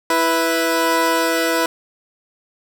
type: tone pair together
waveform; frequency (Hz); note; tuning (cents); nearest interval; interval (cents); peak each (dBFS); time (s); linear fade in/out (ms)
15% pulse; 329.6 / 493.8; E4 / B4; 0 / 0; perfect fifth; 700; -12; 0.1-1.66; 2
effects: none